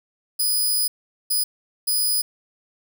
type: tone bursts at uneven times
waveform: 5% pulse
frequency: 4978 Hz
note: D#8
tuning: in tune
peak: -12 dBFS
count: 3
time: 0.39-0.88 / 1.3-1.44 / 1.87-2.22 s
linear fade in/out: 10 ms
effects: none